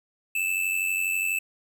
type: tone with amplitude modulation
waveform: square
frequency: 2637 Hz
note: E7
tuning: in tune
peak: -22 dBFS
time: 0.35-1.39 s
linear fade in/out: 5 ms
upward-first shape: sine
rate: 92.2 Hz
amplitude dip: 60%
effects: none